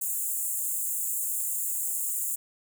pink high-pass noise, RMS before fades -30 dBFS, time 0.01-2.36 s, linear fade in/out 10 ms, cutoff 7000 Hz, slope 96 dB/octave, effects none

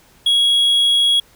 triangle tone, 3322 Hz, G#7, in tune, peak -10 dBFS, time 0.26-1.2 s, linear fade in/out 5 ms, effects pink hiss -51 dBFS RMS until 1.35 s

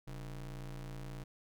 square ring-modulated tone, 81 Hz, E2, 30 cents flat, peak -40 dBFS, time 0.07-1.24 s, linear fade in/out 10 ms, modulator 51.6 Hz, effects none

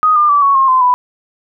sine tone with pitch steps, 1248 / 1201.3 / 1156.4 / 1113.1 / 1071.5 / 1031.4 / 992.8 Hz, D#6 / D6 / D6 / C#6 / C6 / C6 / B5, +5 / +39 / -27 / +7 / +41 / -25 / +9 cents, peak -7 dBFS, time 0.03-0.94 s, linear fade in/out 0 ms, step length 130 ms, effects none

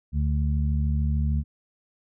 harmonic tone, 73.42 Hz, D2, in tune, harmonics 1 / 2 / 3, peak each -22 / -28 / -32 dBFS, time 0.12-1.44 s, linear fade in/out 50 ms, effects none

